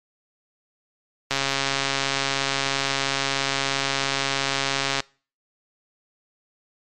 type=click train; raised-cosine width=0.2 ms; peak=-5 dBFS; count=507; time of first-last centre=1.31-5.003 s; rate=137 Hz; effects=noise-tail reverb RT60 0.4 s tail -25 dB re dry + MP3 64 kbps